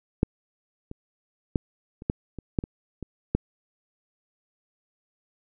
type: clicks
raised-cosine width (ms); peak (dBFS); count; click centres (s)
3; -6 / -24 / -9 / -27 / -10 / -23 / -9 / -21 / -21 / -8; 10; 0.231 / 0.914 / 1.558 / 2.021 / 2.099 / 2.387 / 2.588 / 2.639 / 3.027 / 3.35
effects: none